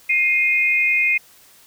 sine tone pair together, 2118 / 2487 Hz, C7 / D#7, +21 / -1 cents, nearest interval minor third, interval 278 cents, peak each -18 / -17 dBFS, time 0.09-1.18 s, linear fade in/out 10 ms, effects white hiss -50 dBFS RMS until 1.66 s

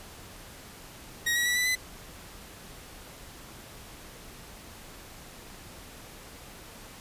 sawtooth tone with pitch steps, 1889 / 1919.8 / 1951.1 / 1982.9 / 2015 Hz, A#6 / B6 / B6 / B6 / B6, +22 / -50 / -22 / +6 / +34 cents, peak -21 dBFS, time 1.26-1.755 s, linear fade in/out 10 ms, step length 99 ms, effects pink hiss -47 dBFS RMS until 7 s + resampled to 32000 Hz

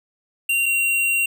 square tone pair in turn, 2766 / 2752 Hz, F7 / F7, -17 / -26 cents, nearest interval unison, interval 9 cents, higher first, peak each -18 dBFS, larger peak neither, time 0.49-0.66 / 0.66-1.26 s, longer second, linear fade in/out 5 ms, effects none

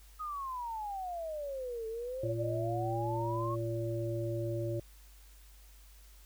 sine exponential two-way sweep, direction down then up, 1266 to 440 to 1108 Hz, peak -36 dBFS, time 0.19-3.56 s, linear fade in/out 20 ms, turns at 1.87 s
harmonic tone, 115 Hz, A#2, 23 cents flat, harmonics 1 / 3 / 5, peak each -35 / -37 / -39 dBFS, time 2.23-4.8 s, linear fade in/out 5 ms
effects added 50 Hz sine -54 dBFS peak until 6.25 s + white hiss -62 dBFS RMS until 6.25 s

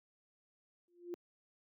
sine tone with exponential growth, 349.4 Hz, F4, 1 cent sharp, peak -36 dBFS, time 0.88-1.14 s, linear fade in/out 0 ms, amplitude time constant 56 ms, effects high-pass 200 Hz 12 dB/octave

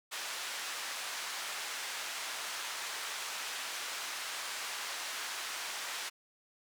pink band-pass noise, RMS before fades -40 dBFS, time 0.11-6.1 s, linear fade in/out 20 ms, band 1100 to 8800 Hz, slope 12 dB/octave, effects none

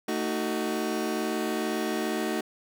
30% pulse chord, D# diminished, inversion second, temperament just, 224 / 311.1 / 373.4 Hz, A3 / D#4 / F#4, +31 / 0 / +16 cents, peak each -29 dBFS, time 0.08-2.41 s, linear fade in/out 5 ms, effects none

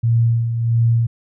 sine tone with tremolo, 116.1 Hz, A#2, 7 cents flat, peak -11 dBFS, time 0.03-1.07 s, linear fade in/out 10 ms, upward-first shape sine, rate 1.5 Hz, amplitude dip 55%, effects none

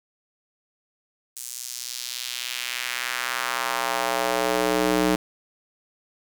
square tone with high-pass filter sweep, 61.74 Hz, B1, in tune, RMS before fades -26 dBFS, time 1.36-5.16 s, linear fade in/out 5 ms, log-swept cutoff 8000 to 270 Hz, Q 1.4, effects none

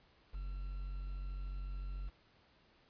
triangle tone with quantisation, 46.81 Hz, F#1, 21 cents sharp, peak -37 dBFS, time 0.33-2.1 s, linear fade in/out 20 ms, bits 10, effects pink hiss -68 dBFS RMS until 2.89 s + resampled to 11025 Hz

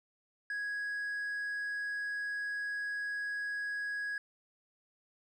sine tone with hard clipping, 1661.2 Hz, G#6, in tune, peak -35 dBFS, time 0.5-4.18 s, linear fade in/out 2 ms, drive 2 dB, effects none

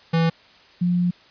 square / sine tone pair in turn, 164.81 / 176.95 Hz, E3 / F3, 0 / +23 cents, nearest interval minor second, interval 123 cents, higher second, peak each -17 dBFS, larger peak neither, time 0.13-0.3 / 0.81-1.11 s, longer second, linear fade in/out 10 ms, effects white hiss -51 dBFS RMS until 1.3 s + resampled to 11025 Hz

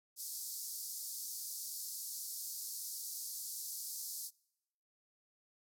white band-pass noise, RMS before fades -44 dBFS, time 0.16-4.31 s, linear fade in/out 50 ms, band 4500 to 15000 Hz, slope 48 dB/octave, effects noise-tail reverb RT60 0.9 s tail -26 dB re dry

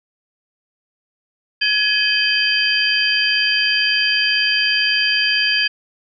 sine tone cluster, 1680 / 2537 / 3109 / 4754 Hz, G#6 / D#7 / G7 / D8, +19 / +33 / -15 / +20 cents, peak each -20 dBFS, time 1.61-5.68 s, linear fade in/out 10 ms, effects none

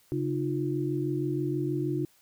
sine tone cluster, 138 / 307.6 / 353.9 Hz, C#3 / D#4 / F4, -7 / -20 / +23 cents, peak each -31 dBFS, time 0.12-2.05 s, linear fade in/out 0 ms, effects white hiss -63 dBFS RMS until 2.21 s

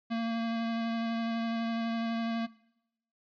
square tone with vibrato, 229 Hz, A#3, 31 cents flat, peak -30 dBFS, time 0.1-2.47 s, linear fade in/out 20 ms, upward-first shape triangle, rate 12 Hz, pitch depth 15 cents each way, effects noise-tail reverb RT60 0.8 s tail -21 dB re dry + resampled to 11025 Hz

